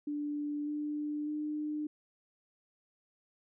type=tone with pitch steps; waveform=sine; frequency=293.7 / 297.5 / 301.3 Hz; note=D4 / D4 / D4; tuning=0 / +22 / +44 cents; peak=-33 dBFS; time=0.07-1.87 s; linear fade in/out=5 ms; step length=600 ms; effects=none